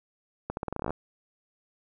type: accelerating click train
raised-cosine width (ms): 1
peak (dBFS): -17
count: 13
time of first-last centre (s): 0.5-0.906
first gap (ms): 71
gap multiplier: 0.85
effects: none